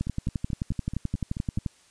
two click trains, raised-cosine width 5 ms, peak -20 / -15 dBFS, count 8 / 20, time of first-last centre 0.07-1.585 / 0.01-1.662 s, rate 4.62 / 11.5 Hz, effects white hiss -59 dBFS RMS until 1.9 s + resampled to 22050 Hz

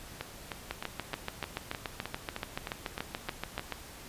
two click trains, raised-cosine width 0.3 ms, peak -17 / -19 dBFS, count 22 / 12, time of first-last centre 0.71-3.723 / 0.21-3.595 s, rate 6.97 / 3.25 Hz, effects pink hiss -48 dBFS RMS until 4.08 s + resampled to 32000 Hz

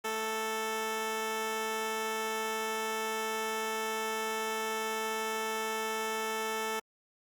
10% pulse tone pair together, 220.3 / 440.6 Hz, A3 / A4, +2 / +2 cents, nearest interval octave, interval 1200 cents, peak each -32 / -26 dBFS, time 0.04-6.8 s, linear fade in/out 10 ms, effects Opus 48 kbps

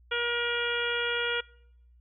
harmonic tone, 475.8 Hz, A#4, 35 cents sharp, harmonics 1 / 2 / 3 / 4 / 5 / 6 / 7, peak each -33 / -40 / -30 / -38 / -36 / -36 / -35 dBFS, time 0.11-1.41 s, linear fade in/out 10 ms, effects noise-tail reverb RT60 0.8 s tail -25 dB re dry + added 60 Hz sine -55 dBFS peak until 2 s

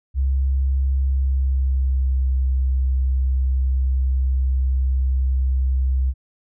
sine tone with pitch glide, 66.9 to 65.15 Hz, C2 to C2, +39 to -7 cents, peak -16 dBFS, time 0.14-6.14 s, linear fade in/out 50 ms, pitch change -46 cents, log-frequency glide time 1.04-2.28 s, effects none

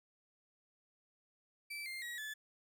35% pulse tone with pitch steps, 2323 / 2106 / 1908.8 / 1730.3 Hz, D7 / C7 / A#6 / A6, -20 / +11 / +41 / -29 cents, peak -40 dBFS, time 1.7-2.34 s, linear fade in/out 10 ms, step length 160 ms, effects none

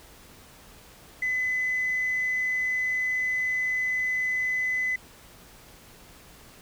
sine tone, 2014 Hz, B6, 33 cents sharp, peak -23 dBFS, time 1.22-4.96 s, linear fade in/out 5 ms, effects tanh soft clip ceiling -20 dBFS + pink hiss -51 dBFS RMS until 6.61 s

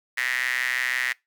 sawtooth tone with high-pass filter, 125.9 Hz, B2, 34 cents sharp, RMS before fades -26 dBFS, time 0.17-1.13 s, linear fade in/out 10 ms, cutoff 1900 Hz, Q 7.7, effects noise-tail reverb RT60 0.2 s tail -23 dB re dry

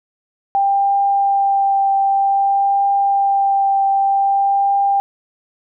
sine tone with vibrato, 791 Hz, G5, 15 cents sharp, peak -12 dBFS, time 0.55-5 s, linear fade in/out 0 ms, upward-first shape triangle, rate 0.53 Hz, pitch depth 13 cents each way, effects none

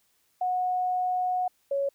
sine tone pair in turn, 731 / 556.2 Hz, F#5 / C#5, -21 / +6 cents, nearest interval perfect fourth, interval 473 cents, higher first, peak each -24 dBFS, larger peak neither, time 0.41-1.48 / 1.71-1.89 s, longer first, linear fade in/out 5 ms, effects white hiss -69 dBFS RMS until 1.94 s

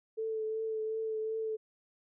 sine tone with vibrato, 440 Hz, A4, in tune, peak -32 dBFS, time 0.17-1.57 s, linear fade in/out 20 ms, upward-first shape triangle, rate 2.7 Hz, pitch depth 22 cents each way, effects none

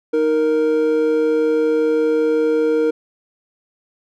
triangle tone pair together, 311.5 / 466.2 Hz, D#4 / A#4, +2 / 0 cents, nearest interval perfect fifth, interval 698 cents, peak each -18 / -13 dBFS, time 0.13-2.91 s, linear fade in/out 10 ms, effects none

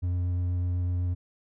sine tone with hard clipping, 89.2 Hz, F2, 37 cents sharp, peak -26 dBFS, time 0.02-1.15 s, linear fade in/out 20 ms, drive 3 dB, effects none

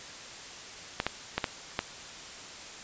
clicks, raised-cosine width 0.3 ms, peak -11 dBFS, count 5, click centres 1.001 / 1.066 / 1.38 / 1.442 / 1.791 s, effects white hiss -44 dBFS RMS until 2.83 s + resampled to 16000 Hz

